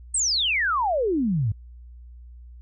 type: exponential sweep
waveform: sine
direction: down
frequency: 8700 to 97 Hz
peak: -20 dBFS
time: 0.14-1.52 s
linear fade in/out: 5 ms
effects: added 60 Hz sine -41 dBFS peak until 2.61 s